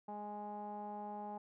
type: tone with low-pass filter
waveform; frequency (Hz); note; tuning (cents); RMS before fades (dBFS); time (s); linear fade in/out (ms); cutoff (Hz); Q
sawtooth; 207.7; G#3; 0; -45; 0.08-1.38; 5; 830; 7.2
effects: none